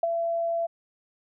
sine tone with ADSR envelope, 673 Hz, E5, 36 cents sharp, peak -18 dBFS, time 0.03-0.67 s, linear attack 4 ms, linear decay 22 ms, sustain -6 dB, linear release 16 ms, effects none

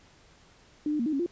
sine tone with pitch steps, 299.4 / 302 / 234.6 / 310.4 / 274.6 / 347.3 Hz, D4 / D4 / A#3 / D#4 / C#4 / F4, +33 / +48 / +11 / -4 / -16 / -10 cents, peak -25 dBFS, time 0.86-1.262 s, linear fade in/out 2 ms, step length 67 ms, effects pink hiss -58 dBFS RMS until 1.31 s + resampled to 16000 Hz

